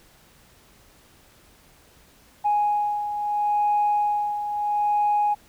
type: beating tone pair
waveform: sine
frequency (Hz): 830.6 / 831.35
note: G#5 / G#5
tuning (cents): 0 / +2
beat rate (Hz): 0.75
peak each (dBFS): -20 / -27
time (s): 2.44-5.35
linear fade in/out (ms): 20
effects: tanh soft clip ceiling -14 dBFS + pink hiss -55 dBFS RMS until 5.48 s

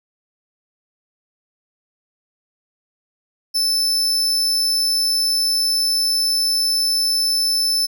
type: tone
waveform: 40% pulse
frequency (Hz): 5274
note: E8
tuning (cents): 0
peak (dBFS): -15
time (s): 3.54-7.87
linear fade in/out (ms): 20
effects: none

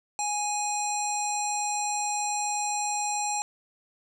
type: tone with low-pass filter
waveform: square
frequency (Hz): 830.6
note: G#5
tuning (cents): 0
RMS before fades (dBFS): -29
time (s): 0.19-3.42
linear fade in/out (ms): 0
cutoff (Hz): 7400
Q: 7.5
effects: none

